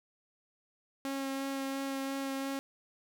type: tone with vibrato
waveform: sawtooth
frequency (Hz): 271.8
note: C#4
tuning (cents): -34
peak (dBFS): -30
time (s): 1.05-2.59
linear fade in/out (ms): 0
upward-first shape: sine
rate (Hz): 2.9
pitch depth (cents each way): 11
effects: none